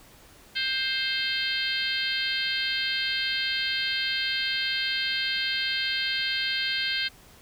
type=harmonic tone; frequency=525 Hz; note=C5; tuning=6 cents sharp; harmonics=3 / 4 / 5 / 6 / 7 / 8 / 9; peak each=-31 / -33 / -35 / -31 / -35 / -32 / -38 dBFS; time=0.55-7.09 s; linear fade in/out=20 ms; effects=pink hiss -53 dBFS RMS until 7.41 s